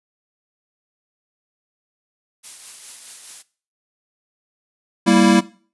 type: noise with tremolo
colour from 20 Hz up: blue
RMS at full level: -34 dBFS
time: 2.43-3.43 s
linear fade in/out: 20 ms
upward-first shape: triangle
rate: 4.8 Hz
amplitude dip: 40%
type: chord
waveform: square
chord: E diminished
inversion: first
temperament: equal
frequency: 196 / 233.1 / 329.6 Hz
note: G3 / Bb3 / E4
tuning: 0 / 0 / 0 cents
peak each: -16 dBFS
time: 5.06-5.41 s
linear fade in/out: 20 ms
effects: noise-tail reverb RT60 0.4 s tail -19 dB re dry + resampled to 24000 Hz